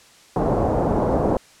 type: low-pass noise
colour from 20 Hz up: white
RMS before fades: -20 dBFS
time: 0.36-1.37 s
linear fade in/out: 2 ms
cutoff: 750 Hz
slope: 24 dB/octave
effects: white hiss -50 dBFS RMS until 1.6 s + low-pass 8000 Hz 12 dB/octave